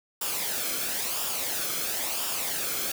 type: noise with flanger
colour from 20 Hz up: white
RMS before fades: -30 dBFS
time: 0.21-2.92 s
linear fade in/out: 5 ms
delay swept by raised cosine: 0.48 to 1.09 ms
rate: 0.98 Hz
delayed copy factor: -0.55
effects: none